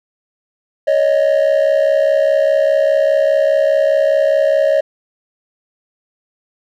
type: tone pair together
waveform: triangle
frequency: 558 / 622.9 Hz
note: C#5 / D#5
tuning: +11 / +2 cents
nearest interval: major second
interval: 191 cents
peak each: -10 dBFS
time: 0.87-4.81 s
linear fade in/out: 10 ms
effects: tanh soft clip ceiling -5 dBFS